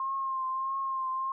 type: tone with vibrato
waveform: sine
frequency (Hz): 1063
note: C6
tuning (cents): +27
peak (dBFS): -29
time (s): 0-1.32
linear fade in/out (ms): 2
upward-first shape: triangle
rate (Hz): 1.6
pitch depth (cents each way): 36
effects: none